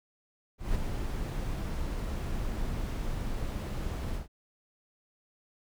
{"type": "noise with ADSR envelope", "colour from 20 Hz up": "brown", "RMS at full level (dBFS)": -29, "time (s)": [0.58, 4.28], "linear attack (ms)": 170, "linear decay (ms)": 16, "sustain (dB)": -4, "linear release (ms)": 130, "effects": []}